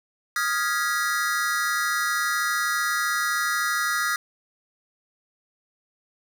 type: chord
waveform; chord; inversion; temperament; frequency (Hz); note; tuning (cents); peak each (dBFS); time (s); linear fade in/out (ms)
square; F half-diminished seventh; third; equal with one note detuned; 1244.5 / 1396.9 / 1661.2 / 1940.5; Eb6 / F6 / Ab6 / Cb7; 0 / 0 / 0 / -31; -29; 0.36-4.16; 2
effects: none